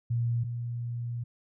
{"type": "tone pair in turn", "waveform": "sine", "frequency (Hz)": [118.1, 119.13], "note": ["A#2", "A#2"], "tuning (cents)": [23, 38], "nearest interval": "unison", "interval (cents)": 15, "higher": "second", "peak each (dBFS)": [-25, -31], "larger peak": "first", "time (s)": [[0.1, 0.44], [0.44, 1.24]], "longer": "second", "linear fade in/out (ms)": 10, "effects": []}